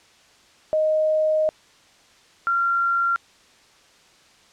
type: tone pair in turn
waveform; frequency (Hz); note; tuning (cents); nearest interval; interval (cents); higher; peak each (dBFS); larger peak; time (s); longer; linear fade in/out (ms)
sine; 622.3 / 1377.8; D#5 / F6; 0 / -24; octave + major second; 1376; second; -17 / -18; first; 0.73-1.49 / 2.47-3.16; first; 0
effects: white hiss -54 dBFS RMS until 4.52 s + low-pass 6000 Hz 12 dB/octave